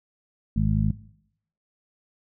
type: harmonic tone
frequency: 52.4 Hz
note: G#1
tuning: 16 cents sharp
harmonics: 1 / 2 / 3 / 4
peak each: -25 / -25 / -25 / -25 dBFS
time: 0.56-0.91 s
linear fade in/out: 5 ms
effects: noise-tail reverb RT60 0.7 s tail -18 dB re dry